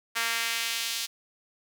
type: tone with high-pass filter sweep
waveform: sawtooth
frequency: 230 Hz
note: A#3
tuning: 23 cents flat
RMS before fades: -30 dBFS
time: 0.15-1.07 s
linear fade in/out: 20 ms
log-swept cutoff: 1600 to 3900 Hz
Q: 1.2
effects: none